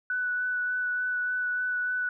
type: tone with vibrato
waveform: sine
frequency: 1486 Hz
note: F#6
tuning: 7 cents sharp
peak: -26 dBFS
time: 0.1-2.09 s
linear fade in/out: 2 ms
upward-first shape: sine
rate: 3.4 Hz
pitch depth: 12 cents each way
effects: none